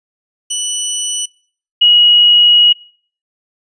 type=tone pair in turn; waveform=5% pulse / sine; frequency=2965 / 2902 Hz; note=F#7 / F#7; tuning=+3 / -34 cents; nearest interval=unison; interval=37 cents; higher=first; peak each=-5 dBFS; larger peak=neither; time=0.5-1.26 / 1.81-2.73 s; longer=second; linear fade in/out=10 ms; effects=noise-tail reverb RT60 0.5 s tail -24 dB re dry + resampled to 22050 Hz